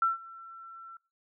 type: tone with ADSR envelope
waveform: sine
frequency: 1346 Hz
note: E6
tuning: 36 cents sharp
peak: -21 dBFS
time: 0.02-0.97 s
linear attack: 3 ms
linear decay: 150 ms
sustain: -23 dB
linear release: 4 ms
effects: noise-tail reverb RT60 0.3 s tail -22 dB re dry